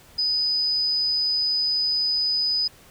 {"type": "tone", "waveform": "sine", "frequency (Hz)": 4988, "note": "D#8", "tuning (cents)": 3, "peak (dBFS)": -20, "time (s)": [0.18, 2.68], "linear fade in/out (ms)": 10, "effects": ["pink hiss -51 dBFS RMS until 2.9 s"]}